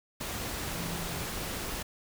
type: tone in noise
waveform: sine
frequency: 170.1 Hz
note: F3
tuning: 45 cents flat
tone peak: -39 dBFS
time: 0.75-1.23 s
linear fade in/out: 10 ms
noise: pink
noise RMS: -36 dBFS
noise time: 0.2-1.83 s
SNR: -6 dB
effects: none